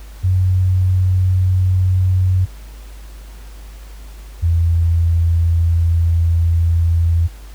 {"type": "tone pair in turn", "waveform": "sine", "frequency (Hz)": [92.5, 84], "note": ["F#2", "E2"], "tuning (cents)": [0, 33], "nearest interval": "major second", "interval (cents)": 167, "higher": "first", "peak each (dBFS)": -11, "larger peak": "neither", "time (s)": [[0.23, 2.46], [4.42, 7.28]], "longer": "second", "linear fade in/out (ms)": 20, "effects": ["added 51 Hz sine -32 dBFS peak until 7.54 s", "pink hiss -45 dBFS RMS until 7.54 s"]}